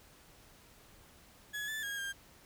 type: tone with pitch steps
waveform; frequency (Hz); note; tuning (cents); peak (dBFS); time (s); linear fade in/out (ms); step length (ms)
35% pulse; 1689 / 1749 / 1636 / 1601; G#6 / A6 / G#6 / G6; +29 / -11 / -26 / +36; -35; 1.53-2.13; 20; 150
effects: pink hiss -60 dBFS RMS until 2.45 s